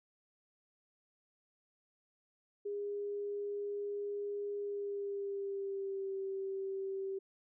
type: tone with pitch glide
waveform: sine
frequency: 407.7 to 387.5 Hz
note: G#4 to G4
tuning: -32 to -20 cents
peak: -36 dBFS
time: 2.65-7.19 s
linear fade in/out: 10 ms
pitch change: -88 cents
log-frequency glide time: 4.58-6.15 s
effects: none